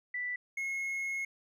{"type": "tone pair in turn", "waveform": ["sine", "triangle"], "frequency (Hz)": [1975.5, 2168], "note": ["B6", "C#7"], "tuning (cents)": [0, -39], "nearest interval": "major second", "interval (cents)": 161, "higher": "second", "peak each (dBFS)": [-33, -31], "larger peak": "second", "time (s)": [[0.14, 0.36], [0.57, 1.25]], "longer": "second", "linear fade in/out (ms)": 5, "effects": []}